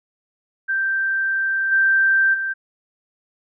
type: tone with level steps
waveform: sine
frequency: 1568 Hz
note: G6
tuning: in tune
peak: -18 / -13 / -21 dBFS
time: 0.68-2.54 s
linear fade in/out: 20 ms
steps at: 1.71 / 2.33 s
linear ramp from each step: 20 ms
effects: none